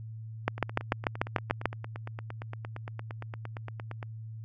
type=two click trains; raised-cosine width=0.5 ms; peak=-24 / -10 dBFS; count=31 / 9; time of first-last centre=0.58-4.028 / 0.48-1.656 s; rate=8.7 / 6.8 Hz; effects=added 111 Hz sine -39 dBFS peak until 4.44 s